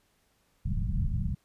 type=low-pass noise; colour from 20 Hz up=pink; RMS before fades=-29 dBFS; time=0.65-1.35 s; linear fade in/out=10 ms; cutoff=190 Hz; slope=48 dB/octave; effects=pink hiss -70 dBFS RMS until 1.44 s + resampled to 32000 Hz